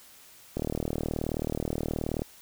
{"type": "click train", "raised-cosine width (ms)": 2, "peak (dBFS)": -16, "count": 65, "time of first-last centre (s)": [0.57, 2.219], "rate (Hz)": 38.8, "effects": ["white hiss -53 dBFS RMS until 2.41 s"]}